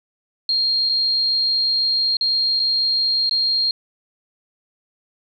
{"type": "tone with dropouts", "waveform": "sine", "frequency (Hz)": 4222, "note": "C8", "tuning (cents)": 15, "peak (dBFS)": -16, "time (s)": [0.49, 3.71], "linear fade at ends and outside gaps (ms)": 2, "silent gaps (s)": [[0.891, 0.895], [2.169, 2.21], [2.595, 2.599], [3.295, 3.31]], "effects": []}